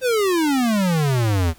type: exponential sweep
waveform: square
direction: down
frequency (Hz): 528 to 78.7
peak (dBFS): -17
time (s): 0.01-1.54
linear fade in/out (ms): 50
effects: pink hiss -50 dBFS RMS until 1.58 s